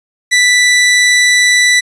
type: tone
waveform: sawtooth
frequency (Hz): 1975.5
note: B6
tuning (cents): 0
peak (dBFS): -3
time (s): 0.31-1.81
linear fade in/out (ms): 20
effects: resampled to 22050 Hz